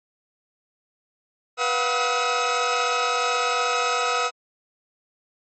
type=tone cluster; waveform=sawtooth; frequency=489.6 / 707 / 750 / 1279 Hz; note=B4 / F5 / F#5 / D#6; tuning=-15 / +21 / +23 / +47 cents; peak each=-23 / -25 / -27 / -19 dBFS; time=1.57-4.31 s; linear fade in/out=50 ms; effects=low-pass 10000 Hz 12 dB/octave + MP3 32 kbps